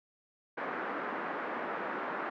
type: band-pass noise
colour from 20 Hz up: white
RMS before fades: -37 dBFS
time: 0.57-2.3 s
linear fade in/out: 10 ms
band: 220 to 1600 Hz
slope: 24 dB/octave
effects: none